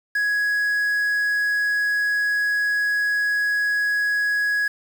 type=tone with quantisation; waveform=triangle; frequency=1669 Hz; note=G#6; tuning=8 cents sharp; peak=-17 dBFS; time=0.15-4.68 s; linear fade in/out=5 ms; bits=7; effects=none